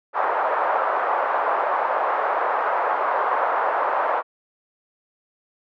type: band-pass noise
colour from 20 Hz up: white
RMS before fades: -22 dBFS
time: 0.13-4.23 s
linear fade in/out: 50 ms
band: 550 to 1200 Hz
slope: 24 dB/octave
effects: none